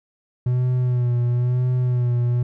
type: tone with vibrato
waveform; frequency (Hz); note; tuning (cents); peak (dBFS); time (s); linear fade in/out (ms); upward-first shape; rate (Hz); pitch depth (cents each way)
triangle; 123.47; B2; 0; -15; 0.46-2.43; 5; sine; 1; 38
effects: none